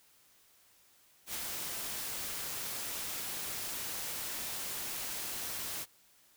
white noise with ADSR envelope, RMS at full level -37 dBFS, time 1.26-5.86 s, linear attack 82 ms, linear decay 15 ms, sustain -2 dB, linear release 42 ms, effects white hiss -65 dBFS RMS until 6.36 s

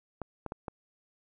clicks, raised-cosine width 1 ms, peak -22 dBFS, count 4, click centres 0.217 / 0.463 / 0.521 / 0.682 s, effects none

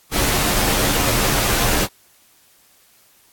pink noise with comb filter, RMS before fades -18 dBFS, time 0.11-1.88 s, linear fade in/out 50 ms, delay 12 ms, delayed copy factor -0.65, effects white hiss -54 dBFS RMS until 3.32 s + AAC 64 kbps

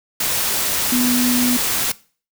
sine tone in noise, 246.9 Hz, B3, in tune, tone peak -16 dBFS, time 0.92-1.57 s, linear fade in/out 5 ms, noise white, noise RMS -20 dBFS, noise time 0.2-1.92 s, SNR +1 dB, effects noise-tail reverb RT60 0.4 s tail -20 dB re dry

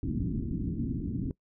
white low-pass noise, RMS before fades -32 dBFS, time 0.03-1.31 s, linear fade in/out 2 ms, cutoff 300 Hz, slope 48 dB/octave, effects noise-tail reverb RT60 0.1 s tail -21 dB re dry

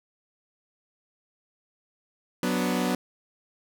sawtooth chord, B minor, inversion second, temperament equal, 185 / 246.9 / 293.7 Hz, F#3 / B3 / D4, 0 / 0 / 0 cents, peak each -24 / -23 / -28 dBFS, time 2.43-2.95 s, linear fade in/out 2 ms, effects none

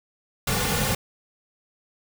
pink noise with comb filter, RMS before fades -24 dBFS, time 0.47-0.95 s, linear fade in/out 5 ms, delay 3.1 ms, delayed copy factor -0.75, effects none

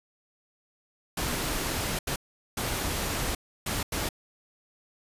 pink noise bursts at uneven times, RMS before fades -30 dBFS, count 5, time 1.17-1.99 / 2.07-2.16 / 2.57-3.35 / 3.66-3.83 / 3.92-4.09 s, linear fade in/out 5 ms, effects resampled to 32000 Hz

